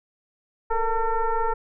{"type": "tone with frequency modulation", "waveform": "sine", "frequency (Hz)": 443.7, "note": "A4", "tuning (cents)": 14, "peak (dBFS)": -20, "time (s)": [0.7, 1.54], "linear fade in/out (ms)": 10, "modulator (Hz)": 456, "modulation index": 1.8, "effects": []}